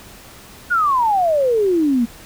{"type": "exponential sweep", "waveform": "sine", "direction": "down", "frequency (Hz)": [1481, 225.1], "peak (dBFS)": -13, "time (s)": [0.7, 2.06], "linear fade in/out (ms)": 20, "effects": ["pink hiss -41 dBFS RMS until 2.25 s"]}